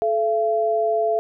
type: tone pair together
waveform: sine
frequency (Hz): 433.3 / 678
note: A4 / E5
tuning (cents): -27 / +49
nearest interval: minor sixth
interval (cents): 776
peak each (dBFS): -22 / -19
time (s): 0.02-1.19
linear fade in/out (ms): 0
effects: none